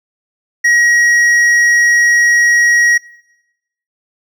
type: tone with hard clipping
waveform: sine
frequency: 1900 Hz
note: A#6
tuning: 33 cents sharp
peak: -9 dBFS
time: 0.64-2.98 s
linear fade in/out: 10 ms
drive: 6 dB
effects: noise-tail reverb RT60 0.9 s tail -21 dB re dry